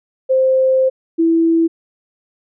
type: tone pair in turn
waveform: sine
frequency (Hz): 523.3 / 329.7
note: C5 / E4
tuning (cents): 0 / 0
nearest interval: minor sixth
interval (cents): 800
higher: first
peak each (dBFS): -10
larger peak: neither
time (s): 0.29-0.9 / 1.18-1.68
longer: first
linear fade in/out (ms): 20
effects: none